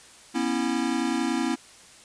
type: tone cluster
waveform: square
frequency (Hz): 242.1 / 272.9 / 328.9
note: B3 / C#4 / E4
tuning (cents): -34 / -27 / -4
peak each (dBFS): -29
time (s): 0.34-1.56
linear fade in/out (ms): 20
effects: white hiss -50 dBFS RMS until 2.04 s + resampled to 22050 Hz